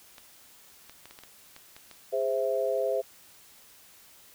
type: clicks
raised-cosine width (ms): 0.2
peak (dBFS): -29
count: 9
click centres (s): 0.182 / 0.896 / 1.056 / 1.11 / 1.189 / 1.236 / 1.564 / 1.765 / 1.913
type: chord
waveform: sine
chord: Ab augmented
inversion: none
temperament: equal with one note detuned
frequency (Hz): 411.2 / 523.3 / 659.3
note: Ab4 / C5 / E5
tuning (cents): -17 / 0 / 0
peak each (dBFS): -31 / -28 / -30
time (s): 2.12-3.02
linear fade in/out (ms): 20
effects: white hiss -55 dBFS RMS until 4.34 s